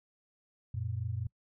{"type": "tone pair together", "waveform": "sine", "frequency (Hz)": [92.5, 117.39], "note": ["F#2", "A#2"], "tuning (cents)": [0, 13], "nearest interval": "major third", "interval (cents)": 413, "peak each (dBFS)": [-36, -35], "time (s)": [0.74, 1.27], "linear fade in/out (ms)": 5, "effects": ["noise-tail reverb RT60 0.1 s tail -26 dB re dry"]}